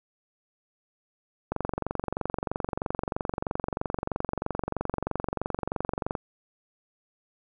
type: click train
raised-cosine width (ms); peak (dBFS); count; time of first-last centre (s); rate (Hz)
1; -14; 108; 1.52-6.152; 23.1
effects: none